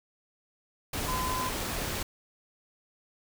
sine tone in noise, 1019 Hz, C6, 46 cents flat, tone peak -31 dBFS, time 1.08-1.49 s, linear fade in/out 5 ms, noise pink, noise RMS -33 dBFS, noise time 0.93-2.03 s, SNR -1 dB, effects none

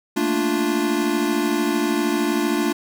square chord, Bb major seventh, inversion third, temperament equal, 220 / 233.1 / 293.7 / 349.2 Hz, A3 / Bb3 / D4 / F4, 0 / 0 / 0 / 0 cents, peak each -27 / -29 / -23 / -24 dBFS, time 0.16-2.73 s, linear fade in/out 10 ms, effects none

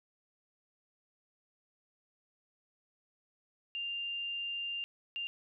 sine tone bursts at uneven times, 2794 Hz, F7, in tune, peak -35 dBFS, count 2, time 3.75-4.84 / 5.16-5.27 s, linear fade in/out 0 ms, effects none

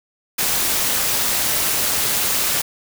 white noise with amplitude modulation, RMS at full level -17 dBFS, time 0.38-2.62 s, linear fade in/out 10 ms, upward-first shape sine, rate 263 Hz, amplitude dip 55%, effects none

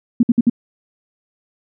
sine tone bursts, 236.9 Hz, A#3, 28 cents sharp, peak -8 dBFS, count 4, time 0.2-0.498 s, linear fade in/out 5 ms, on 31 ms, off 58 ms, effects none

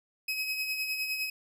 30% pulse tone with tremolo, 2547 Hz, D#7, 40 cents sharp, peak -26 dBFS, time 0.28-1.3 s, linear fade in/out 5 ms, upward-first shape sine, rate 9.8 Hz, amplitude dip 45%, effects none

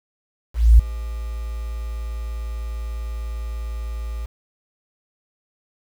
sine tone with ADSR envelope, 56.8 Hz, A#1, 44 cents flat, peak -4 dBFS, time 0.54-4.26 s, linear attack 250 ms, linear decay 6 ms, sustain -21 dB, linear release 8 ms, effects tanh soft clip ceiling 0 dBFS + 7-bit

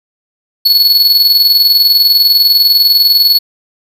square tone with tremolo, 4400 Hz, C#8, 14 cents flat, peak -4 dBFS, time 0.65-3.39 s, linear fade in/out 10 ms, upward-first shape square, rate 20 Hz, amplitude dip 45%, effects none

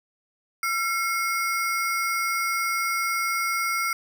square ring-modulated tone, 1760 Hz, A6, in tune, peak -21 dBFS, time 0.63-3.93 s, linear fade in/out 2 ms, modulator 402 Hz, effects none

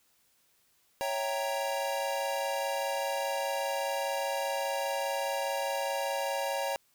square chord, C# diminished seventh, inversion none, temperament equal, 554.4 / 659.3 / 784 / 932.3 Hz, C#5 / E5 / G5 / Bb5, 0 / 0 / 0 / 0 cents, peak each -34 / -40 / -37 / -37 dBFS, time 1.01-6.76 s, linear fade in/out 0 ms, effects white hiss -69 dBFS RMS until 6.94 s

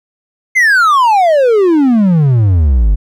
triangle exponential sweep, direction down, 2129 to 46.14 Hz, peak -4 dBFS, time 0.55-2.96 s, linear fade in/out 20 ms, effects none

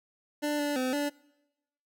25% pulse tone with pitch steps, 295.5 / 291.2 / 256.4 / 289.7 Hz, D4 / D4 / C4 / D4, +11 / -15 / -35 / -24 cents, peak -24 dBFS, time 0.42-1.1 s, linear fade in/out 20 ms, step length 170 ms, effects noise-tail reverb RT60 0.9 s tail -23 dB re dry

